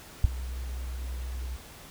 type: tone with ADSR envelope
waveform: sine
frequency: 62.6 Hz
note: B1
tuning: 24 cents sharp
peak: -8 dBFS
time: 0.24-1.57 s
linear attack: 4 ms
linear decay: 12 ms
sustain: -24 dB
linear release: 17 ms
effects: tanh soft clip ceiling -10 dBFS + pink hiss -48 dBFS RMS until 1.9 s